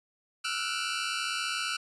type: tone cluster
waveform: 20% pulse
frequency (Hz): 1327 / 1418 / 1489 / 2352 / 2761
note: E6 / F6 / F#6 / D7 / F7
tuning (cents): +11 / +26 / +11 / +2 / -20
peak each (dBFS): -29 / -31 / -32 / -34 / -37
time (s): 0.44-1.77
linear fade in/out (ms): 10
effects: resampled to 22050 Hz